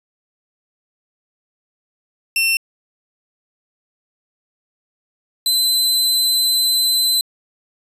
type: tone pair in turn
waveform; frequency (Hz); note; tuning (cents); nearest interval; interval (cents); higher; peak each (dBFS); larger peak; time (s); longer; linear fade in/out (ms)
sawtooth; 2700 / 4045; E7 / B7; +41 / +41; perfect fifth; 700; second; -11; neither; 2.36-2.57 / 5.46-7.21; second; 2
effects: resampled to 32000 Hz